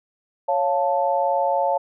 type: chord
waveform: sine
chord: Db augmented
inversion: none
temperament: equal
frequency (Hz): 554.4 / 698.5 / 880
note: Db5 / F5 / A5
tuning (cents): 0 / 0 / 0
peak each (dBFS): -22 / -23 / -22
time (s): 0.48-1.78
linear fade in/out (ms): 10
effects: none